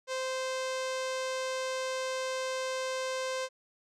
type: tone with low-pass filter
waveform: sawtooth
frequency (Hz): 520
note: C5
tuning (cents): -11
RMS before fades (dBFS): -34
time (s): 0.07-3.49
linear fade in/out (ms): 50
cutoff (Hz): 6900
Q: 1.3
effects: none